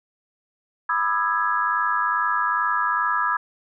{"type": "chord", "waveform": "sine", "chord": "E major seventh", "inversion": "second", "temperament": "equal with one note detuned", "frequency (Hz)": [987.8, 1216.1, 1318.5, 1661.2], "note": ["B5", "D#6", "E6", "G#6"], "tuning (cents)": [0, -40, 0, 0], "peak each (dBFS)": -25, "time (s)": [0.89, 3.37], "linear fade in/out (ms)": 5, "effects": []}